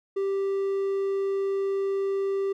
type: tone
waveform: triangle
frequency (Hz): 392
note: G4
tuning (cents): 0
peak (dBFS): -22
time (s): 0.16-2.53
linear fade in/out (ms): 10
effects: none